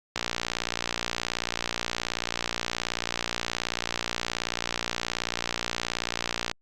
click train, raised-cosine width 0.2 ms, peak -9 dBFS, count 374, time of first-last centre 0.16-6.514 s, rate 58.7 Hz, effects Opus 48 kbps

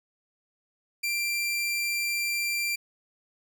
sawtooth tone, 2364 Hz, D7, 11 cents sharp, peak -23 dBFS, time 1.03-2.76 s, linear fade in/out 10 ms, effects none

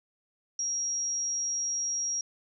sine tone, 5650 Hz, F8, 19 cents sharp, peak -28 dBFS, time 0.59-2.21 s, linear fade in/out 2 ms, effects none

